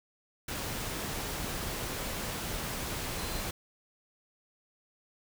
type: tone in noise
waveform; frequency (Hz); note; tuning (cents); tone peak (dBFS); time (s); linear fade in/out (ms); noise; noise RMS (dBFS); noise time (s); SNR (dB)
sine; 4097; C8; -37; -47; 3.18-3.41; 5; pink; -36; 0.48-3.51; -14
effects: none